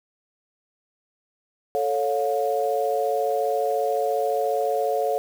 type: chord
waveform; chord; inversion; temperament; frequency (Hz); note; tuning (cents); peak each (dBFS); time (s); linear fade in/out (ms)
sine; A augmented; none; equal with one note detuned; 440 / 554.4 / 711.5; A4 / C#5 / E#5; 0 / 0 / +32; -25; 1.75-5.18; 0
effects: 7-bit